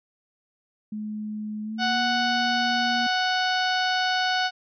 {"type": "tone with pitch glide", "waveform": "sine", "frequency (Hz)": [212.8, 236.1], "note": ["G#3", "A#3"], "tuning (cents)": [42, 22], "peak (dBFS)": -29, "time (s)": [0.92, 3.07], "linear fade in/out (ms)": 5, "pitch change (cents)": 180, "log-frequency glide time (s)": [1.63, 2]}
{"type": "harmonic tone", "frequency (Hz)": 740, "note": "F#5", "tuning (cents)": 0, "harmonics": [1, 2, 3, 4, 5, 6, 7, 8], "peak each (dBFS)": [-25, -26, -36, -31, -34, -32, -37, -44], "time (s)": [1.78, 4.51], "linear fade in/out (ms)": 50}
{"effects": []}